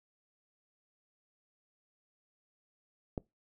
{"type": "click", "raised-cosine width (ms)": 2, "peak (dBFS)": -21, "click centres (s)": 3.178, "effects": ["noise-tail reverb RT60 0.2 s tail -23 dB re dry"]}